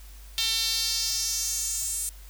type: tone with high-pass filter sweep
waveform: sawtooth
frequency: 450.7 Hz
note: A4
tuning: 42 cents sharp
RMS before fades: -28 dBFS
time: 0.38-2.09 s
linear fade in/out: 0 ms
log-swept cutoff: 3600 to 8600 Hz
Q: 3
effects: added 50 Hz sine -43 dBFS peak until 2.29 s + white hiss -53 dBFS RMS until 2.29 s